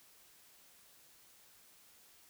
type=silence; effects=white hiss -63 dBFS RMS until 2.29 s